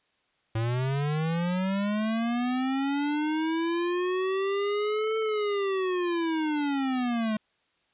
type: linear two-way sweep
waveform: square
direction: up then down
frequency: 110 to 443.3 to 212 Hz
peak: -26 dBFS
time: 0.55-7.37 s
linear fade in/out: 5 ms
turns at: 5.18 s
effects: white hiss -70 dBFS RMS until 7.93 s + resampled to 8000 Hz